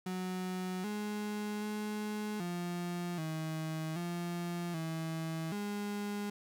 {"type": "tone with pitch steps", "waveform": "35% pulse", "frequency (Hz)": [184.1, 209.2, 211.1, 175.2, 158.6, 173.3, 161.9, 205.1], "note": ["F#3", "G#3", "G#3", "F3", "D#3", "F3", "E3", "G#3"], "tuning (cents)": [-8, 13, 29, 6, 33, -13, -31, -21], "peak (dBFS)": -34, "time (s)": [0.06, 6.3], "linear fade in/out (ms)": 5, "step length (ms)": 780, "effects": []}